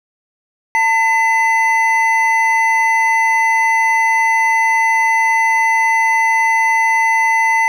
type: tone pair together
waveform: triangle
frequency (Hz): 898.2 / 2021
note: A5 / B6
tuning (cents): +35 / +39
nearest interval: octave + major second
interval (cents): 1404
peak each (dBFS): -12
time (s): 0.75-7.68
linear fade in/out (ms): 0
effects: none